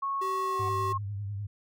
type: tone with pitch glide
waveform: sine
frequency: 1100 to 1074.9 Hz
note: C#6 to C6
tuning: -14 to +46 cents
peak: -28 dBFS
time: 0.02-0.98 s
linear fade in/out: 10 ms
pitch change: -40 cents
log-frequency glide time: 0.39-0.63 s
type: tone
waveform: square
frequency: 382.4 Hz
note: G4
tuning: 43 cents flat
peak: -35 dBFS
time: 0.21-0.93 s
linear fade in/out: 10 ms
type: tone with exponential growth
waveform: triangle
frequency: 745 Hz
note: F#5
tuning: 12 cents sharp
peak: -37 dBFS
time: 0.27-0.69 s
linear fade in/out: 5 ms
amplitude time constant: 90 ms
type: tone with vibrato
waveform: sine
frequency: 101 Hz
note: G#2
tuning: 48 cents flat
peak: -32 dBFS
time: 0.59-1.47 s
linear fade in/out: 10 ms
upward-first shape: triangle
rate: 10 Hz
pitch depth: 75 cents each way
effects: none